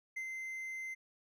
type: tone with ADSR envelope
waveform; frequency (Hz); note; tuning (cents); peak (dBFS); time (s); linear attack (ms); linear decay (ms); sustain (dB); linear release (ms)
triangle; 2073; C7; -17; -35; 0.16-0.95; 11; 77; -3; 19
effects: none